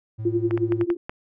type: tone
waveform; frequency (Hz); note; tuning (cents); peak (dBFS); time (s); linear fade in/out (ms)
triangle; 109.7; A2; -5; -26; 0.18-0.85; 20
type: tone with tremolo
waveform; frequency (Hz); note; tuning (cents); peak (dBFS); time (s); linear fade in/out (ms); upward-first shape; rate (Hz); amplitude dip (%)
sine; 345.9; F4; -17; -16; 0.25-0.97; 5; triangle; 11; 100
type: clicks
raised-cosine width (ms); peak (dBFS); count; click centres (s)
0.5; -16; 6; 0.51 / 0.576 / 0.722 / 0.812 / 0.902 / 1.095
effects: none